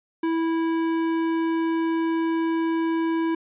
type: tone with tanh clipping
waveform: sine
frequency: 328 Hz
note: E4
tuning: 9 cents flat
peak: -23 dBFS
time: 0.23-3.35 s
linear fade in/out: 5 ms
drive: 15 dB
effects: resampled to 8000 Hz